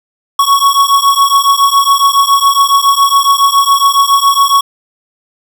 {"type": "beating tone pair", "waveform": "square", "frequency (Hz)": [1108.7, 1115.9], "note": ["C#6", "C#6"], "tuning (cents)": [0, 11], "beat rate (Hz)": 7.2, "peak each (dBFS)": -10, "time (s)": [0.39, 4.61], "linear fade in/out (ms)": 5, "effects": []}